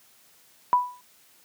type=tone with exponential decay; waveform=sine; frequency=987.8 Hz; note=B5; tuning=in tune; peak=-13 dBFS; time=0.73-1.01 s; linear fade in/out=0 ms; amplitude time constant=59 ms; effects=white hiss -58 dBFS RMS until 1.44 s + high-pass 100 Hz 12 dB/octave